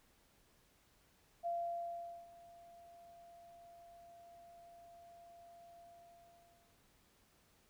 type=tone with ADSR envelope; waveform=sine; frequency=687 Hz; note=F5; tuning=29 cents flat; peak=-35 dBFS; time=1.43-6.81 s; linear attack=34 ms; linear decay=800 ms; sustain=-21 dB; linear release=1000 ms; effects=pink hiss -71 dBFS RMS until 7.69 s